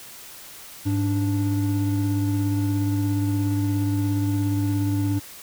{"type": "tone pair together", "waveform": "triangle", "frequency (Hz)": [103, 292], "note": ["G#2", "D4"], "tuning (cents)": [-14, -10], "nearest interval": "octave + tritone", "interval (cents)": 1804, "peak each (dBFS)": [-20, -22], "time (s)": [0.85, 5.2], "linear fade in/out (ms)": 20, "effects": ["white hiss -42 dBFS RMS until 5.42 s"]}